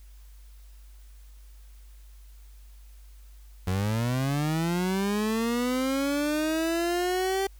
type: linear sweep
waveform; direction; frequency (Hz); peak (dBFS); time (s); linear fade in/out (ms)
30% pulse; up; 89.4 to 392; -22; 3.67-7.47; 5
effects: added 50 Hz sine -46 dBFS peak until 7.59 s + white hiss -62 dBFS RMS until 7.59 s